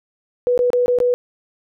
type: tone with dropouts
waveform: sine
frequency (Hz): 491.4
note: B4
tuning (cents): -9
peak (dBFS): -13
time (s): 0.47-1.14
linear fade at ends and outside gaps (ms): 0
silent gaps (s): 0.577-0.591 / 0.703-0.732 / 0.86-0.881 / 0.987-1.002
effects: none